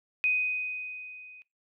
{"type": "tone with level ramp", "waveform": "sine", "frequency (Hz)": 2500, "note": "D#7", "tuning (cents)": 8, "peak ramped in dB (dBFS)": [-22, -48], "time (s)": [0.24, 1.42], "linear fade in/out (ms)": 0, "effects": ["noise-tail reverb RT60 0.2 s tail -21 dB re dry"]}